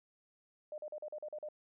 sine tone bursts, 605 Hz, D#5, 49 cents flat, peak -40 dBFS, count 8, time 0.72-1.487 s, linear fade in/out 2 ms, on 60 ms, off 41 ms, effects none

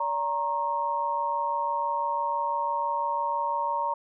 sine tone cluster, 576 / 934 / 1080 Hz, D5 / A#5 / C#6, -34 / +3 / -45 cents, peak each -34 / -26 / -33 dBFS, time 0-3.94 s, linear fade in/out 5 ms, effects none

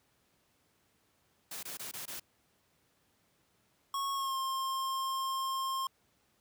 white noise bursts, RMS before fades -42 dBFS, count 5, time 1.51-2.198 s, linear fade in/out 5 ms, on 120 ms, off 22 ms
square tone with pitch glide, 1100 to 1064.4 Hz, C#6 to C6, -14 to +29 cents, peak -33 dBFS, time 3.94-5.87 s, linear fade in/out 2 ms, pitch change -57 cents, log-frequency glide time 4.13-4.36 s
effects pink hiss -72 dBFS RMS until 6.4 s + high-pass 80 Hz 12 dB/octave

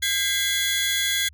sawtooth tone cluster, 1606 / 2004 / 2104 / 3385 Hz, G6 / B6 / C7 / G#7, +41 / +25 / +9 / +32 cents, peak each -25 / -25 / -26 / -21 dBFS, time 0.02-1.29 s, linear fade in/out 10 ms, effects added 75 Hz sine -47 dBFS peak until 1.33 s

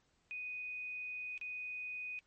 sine tone with dropouts, 2489 Hz, D#7, in tune, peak -40 dBFS, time 0.31-2.19 s, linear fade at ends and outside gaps 0 ms, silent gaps 1.378-1.413 s, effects pink hiss -75 dBFS RMS until 2.26 s + MP3 32 kbps

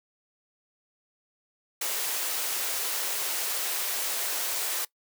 white high-pass noise, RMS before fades -30 dBFS, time 1.81-4.85 s, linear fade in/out 5 ms, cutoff 370 Hz, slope 24 dB/octave, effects noise-tail reverb RT60 0.1 s tail -21 dB re dry

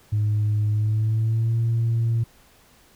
sine tone with pitch glide, 105.6 to 115.16 Hz, G#2 to A#2, +29 to -21 cents, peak -17 dBFS, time 0.12-2.24 s, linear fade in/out 10 ms, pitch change +150 cents, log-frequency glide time 0.7-1.58 s, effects tanh soft clip ceiling -16 dBFS + pink hiss -55 dBFS RMS until 2.95 s

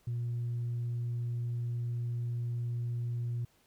sine tone, 119.4 Hz, A#2, 42 cents sharp, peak -30 dBFS, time 0.07-3.45 s, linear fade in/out 5 ms, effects tanh soft clip ceiling -29 dBFS + pink hiss -68 dBFS RMS until 3.66 s

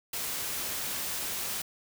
white noise, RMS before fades -34 dBFS, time 0.13-1.62 s, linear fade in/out 5 ms, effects none

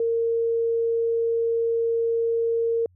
sine tone, 460.4 Hz, A#4, 22 cents flat, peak -20 dBFS, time 0-2.86 s, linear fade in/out 2 ms, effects added 90 Hz sine -55 dBFS peak until 2.95 s

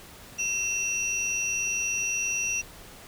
sine tone pair together, 2700 / 5794 Hz, E7 / F#8, +41 / -37 cents, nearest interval octave + minor second, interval 1322 cents, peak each -27 dBFS, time 0.38-2.62 s, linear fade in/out 20 ms, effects tanh soft clip ceiling -21 dBFS + pink hiss -47 dBFS RMS until 3.07 s

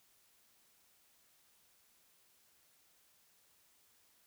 silence, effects white hiss -70 dBFS RMS until 4.26 s

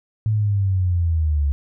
sine linear sweep, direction down, 110 to 69.3 Hz, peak -16 dBFS, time 0.26-1.52 s, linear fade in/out 0 ms, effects none

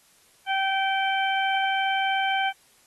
harmonic tone, 775 Hz, G5, 20 cents flat, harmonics 1 / 2 / 3 / 4, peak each -24 / -28 / -30 / -31 dBFS, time 0.46-2.53 s, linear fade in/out 50 ms, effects white hiss -59 dBFS RMS until 2.86 s + AAC 32 kbps

